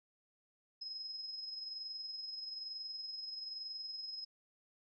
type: tone with amplitude modulation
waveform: sine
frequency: 5120 Hz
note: D#8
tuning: 49 cents sharp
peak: -40 dBFS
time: 0.81-4.25 s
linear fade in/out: 10 ms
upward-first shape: sine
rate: 21.1 Hz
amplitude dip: 45%
effects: none